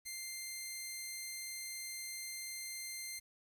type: tone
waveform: 10% pulse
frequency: 2093 Hz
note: C7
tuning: in tune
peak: -33 dBFS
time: 0.05-3.2 s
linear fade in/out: 20 ms
effects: 10-bit